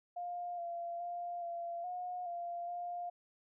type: tone with pitch steps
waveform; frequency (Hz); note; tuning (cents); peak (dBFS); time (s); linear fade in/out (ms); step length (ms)
sine; 705 / 687 / 699 / 686 / 721 / 693 / 703; F5 / F5 / F5 / F5 / F#5 / F5 / F5; +16 / -29 / +1 / -31 / -45 / -14 / +11; -38; 0.16-3.1; 10; 420
effects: none